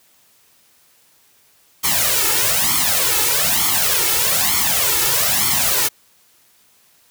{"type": "noise with flanger", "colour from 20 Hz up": "white", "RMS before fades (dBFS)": -17, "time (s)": [1.83, 5.89], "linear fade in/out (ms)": 20, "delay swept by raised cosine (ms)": [0.91, 2.31], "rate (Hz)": 1.1, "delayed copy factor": 0.8, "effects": ["white hiss -55 dBFS RMS until 7.1 s", "high-pass 60 Hz 12 dB/octave"]}